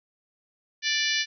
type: harmonic tone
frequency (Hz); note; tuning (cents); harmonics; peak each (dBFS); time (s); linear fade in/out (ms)
587.3; D5; 0; 3 / 4 / 5 / 6 / 7 / 8 / 9 / 10; -29 / -30 / -31 / -32 / -32 / -33 / -34 / -34; 0.82-1.26; 50
effects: none